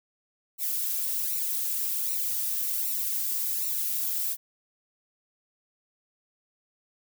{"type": "noise with flanger", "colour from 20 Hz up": "violet", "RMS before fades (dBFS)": -29, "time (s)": [0.58, 4.37], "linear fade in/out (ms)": 50, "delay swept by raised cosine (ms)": [0.61, 2.81], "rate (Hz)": 1.3, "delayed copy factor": -0.8, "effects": []}